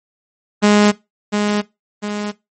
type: tone with echo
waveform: sawtooth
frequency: 207.7 Hz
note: G#3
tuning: in tune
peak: -5 dBFS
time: 0.62-0.92 s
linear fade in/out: 20 ms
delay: 700 ms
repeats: 2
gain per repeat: -6 dB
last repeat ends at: 2.32 s
effects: noise-tail reverb RT60 0.2 s tail -19 dB re dry + MP3 32 kbps